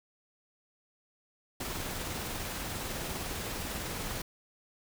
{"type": "noise with tremolo", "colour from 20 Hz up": "pink", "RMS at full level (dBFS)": -36, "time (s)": [1.6, 4.22], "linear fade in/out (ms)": 5, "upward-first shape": "sine", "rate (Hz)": 20, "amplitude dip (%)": 25, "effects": []}